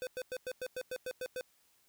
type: tone bursts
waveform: square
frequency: 507 Hz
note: B4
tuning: 45 cents sharp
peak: -37 dBFS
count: 10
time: 0.02-1.41 s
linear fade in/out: 0 ms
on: 49 ms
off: 100 ms
effects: white hiss -70 dBFS RMS until 1.88 s

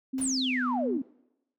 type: tone with pitch glide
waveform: sine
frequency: 263 to 248.5 Hz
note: C4 to B3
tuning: +9 to +11 cents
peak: -28 dBFS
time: 0.13-0.98 s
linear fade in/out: 10 ms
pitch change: -98 cents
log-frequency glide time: 0.34-0.68 s
type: noise with exponential decay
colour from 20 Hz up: pink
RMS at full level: -43 dBFS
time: 0.18-0.6 s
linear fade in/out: 2 ms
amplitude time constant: 91 ms
type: exponential sweep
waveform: sine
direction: down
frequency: 9956 to 246.9 Hz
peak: -28 dBFS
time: 0.21-1.02 s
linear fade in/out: 5 ms
effects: noise-tail reverb RT60 0.9 s tail -24 dB re dry

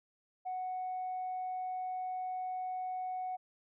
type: tone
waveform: sine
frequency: 740 Hz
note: F#5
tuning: in tune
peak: -34 dBFS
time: 0.45-3.37 s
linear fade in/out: 20 ms
effects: tanh soft clip ceiling -32 dBFS

